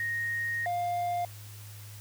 sine / triangle tone pair in turn, 1864.7 / 702.5 Hz, A#6 / F5, 0 / +10 cents, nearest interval octave + perfect fourth, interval 1690 cents, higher first, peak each -29 / -26 dBFS, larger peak second, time 0-0.66 / 0.66-1.25 s, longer first, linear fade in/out 2 ms, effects added 104 Hz sine -44 dBFS peak until 2 s + white hiss -51 dBFS RMS until 2 s

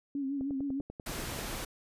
sine tone with vibrato, 275.2 Hz, C#4, 12 cents flat, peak -31 dBFS, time 0.15-0.81 s, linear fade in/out 2 ms, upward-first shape sine, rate 6.5 Hz, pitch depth 59 cents each way
click train, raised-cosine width 2 ms, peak -29 dBFS, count 11, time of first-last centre 0.41-1.39 s, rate 10.2 Hz
pink noise, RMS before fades -38 dBFS, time 1.06-1.65 s, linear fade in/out 5 ms
effects resampled to 32000 Hz

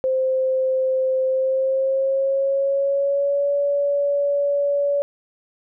sine tone with pitch glide, 522 to 569.2 Hz, C5 to C#5, -4 to +46 cents, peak -17 dBFS, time 0.04-5.02 s, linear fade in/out 0 ms, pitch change +150 cents, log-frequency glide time 1.26-3.53 s, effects none

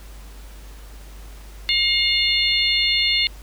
harmonic tone, 713 Hz, F5, 36 cents sharp, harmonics 3 / 4 / 5 / 6, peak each -22 / -22 / -22 / -22 dBFS, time 1.69-3.27 s, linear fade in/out 0 ms, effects added 50 Hz sine -37 dBFS peak until 3.42 s + pink hiss -47 dBFS RMS until 3.42 s

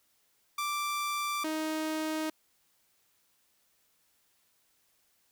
sawtooth tone pair in turn, 1174.7 / 313.1 Hz, D6 / D#4, 0 / +11 cents, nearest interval octave + major seventh, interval 2289 cents, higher first, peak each -27 dBFS, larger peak neither, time 0.58-1.44 / 1.44-2.3 s, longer neither, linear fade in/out 5 ms, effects white hiss -71 dBFS RMS until 5.31 s

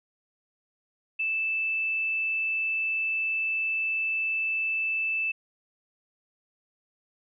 sine tone, 2637 Hz, E7, in tune, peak -25 dBFS, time 1.19-5.32 s, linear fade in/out 10 ms, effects none

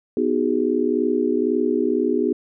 sine chord, G# minor seventh, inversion first, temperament just, 249.2 / 311.5 / 373.8 / 415.3 Hz, B3 / D#4 / F#4 / G#4, +16 / +2 / +18 / 0 cents, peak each -23 dBFS, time 0.17-2.33 s, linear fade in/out 2 ms, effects none

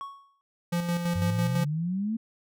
triangle tone with exponential decay, 1108.7 Hz, C#6, in tune, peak -30 dBFS, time 0.01-0.41 s, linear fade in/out 0 ms, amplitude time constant 86 ms
square tone with tremolo, 172.7 Hz, F3, 19 cents flat, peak -25 dBFS, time 0.72-1.65 s, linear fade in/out 10 ms, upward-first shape square, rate 6 Hz, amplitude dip 45%
sine exponential sweep, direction up, 91.5 to 230.1 Hz, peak -26 dBFS, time 1.15-2.17 s, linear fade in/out 10 ms
effects none

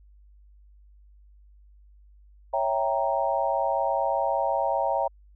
sine chord, C# diminished seventh, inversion none, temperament equal, 554.4 / 659.3 / 784 / 932.3 Hz, C#5 / E5 / G5 / Bb5, 0 / 0 / 0 / 0 cents, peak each -28 dBFS, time 2.53-5.08 s, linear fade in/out 10 ms, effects added 50 Hz sine -51 dBFS peak until 5.35 s

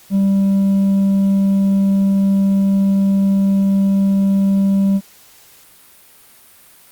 triangle tone with hard clipping, 196 Hz, G3, in tune, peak -10 dBFS, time 0.1-5.01 s, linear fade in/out 50 ms, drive 1 dB, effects white hiss -46 dBFS RMS until 6.91 s + Opus 48 kbps

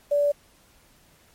sine tone with quantisation, 579 Hz, D5, 25 cents flat, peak -18 dBFS, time 0.11-0.32 s, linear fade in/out 10 ms, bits 8, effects pink hiss -58 dBFS RMS until 1.34 s + MP3 64 kbps

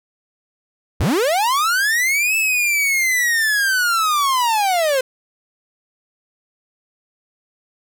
45% pulse linear two-way sweep, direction up then down, 51.91 to 2637 to 504 Hz, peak -15 dBFS, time 1-5.01 s, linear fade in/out 5 ms, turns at 2.36 s, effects none

